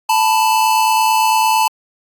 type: tone pair together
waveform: square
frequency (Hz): 878.9 / 987.8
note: A5 / B5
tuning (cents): -2 / 0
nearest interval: major second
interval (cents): 202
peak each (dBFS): -13 / -18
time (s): 0.09-1.68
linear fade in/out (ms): 5
effects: AAC 64 kbps